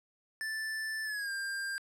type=tone with pitch glide; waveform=square; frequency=1760 to 1595.4 Hz; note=A6 to G6; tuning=0 to +30 cents; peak=-35 dBFS; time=0.41-1.78 s; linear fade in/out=0 ms; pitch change=-170 cents; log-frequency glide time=1.04-1.31 s; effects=low-pass 12000 Hz 12 dB/octave + 12-bit